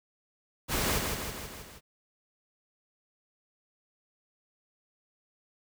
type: noise with echo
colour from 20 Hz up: pink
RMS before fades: -29 dBFS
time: 0.68-1.01 s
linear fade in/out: 50 ms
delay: 160 ms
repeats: 5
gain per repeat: -4 dB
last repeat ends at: 1.81 s
effects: none